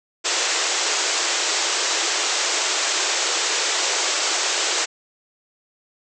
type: band-pass noise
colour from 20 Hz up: white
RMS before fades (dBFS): -22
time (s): 0.24-4.86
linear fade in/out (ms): 20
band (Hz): 320 to 7800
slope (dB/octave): 96
effects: none